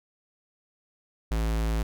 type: tone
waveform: square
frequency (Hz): 55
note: A1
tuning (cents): 0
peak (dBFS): -25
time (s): 1.31-1.83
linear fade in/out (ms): 5
effects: none